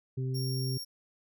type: harmonic tone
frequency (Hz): 130.1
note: C3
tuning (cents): -9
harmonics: 1 / 2 / 3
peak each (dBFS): -30 / -43 / -41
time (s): 0.17-0.78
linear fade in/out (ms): 10
type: tone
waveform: sawtooth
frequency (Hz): 5540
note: F8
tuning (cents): -15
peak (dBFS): -35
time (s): 0.34-0.85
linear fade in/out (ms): 20
effects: none